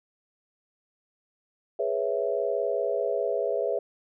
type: chord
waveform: sine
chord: C# minor seventh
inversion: second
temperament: equal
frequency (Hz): 415.3 / 493.9 / 554.4 / 659.3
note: G#4 / B4 / C#5 / E5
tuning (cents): 0 / 0 / 0 / 0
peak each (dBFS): -30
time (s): 1.79-3.79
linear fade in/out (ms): 5
effects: none